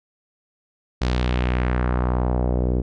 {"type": "tone with low-pass filter sweep", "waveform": "sawtooth", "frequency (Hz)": 61.74, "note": "B1", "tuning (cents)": 0, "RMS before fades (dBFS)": -21, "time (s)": [1.01, 2.82], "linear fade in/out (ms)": 10, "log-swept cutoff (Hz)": [5000, 400], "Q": 1.6, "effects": []}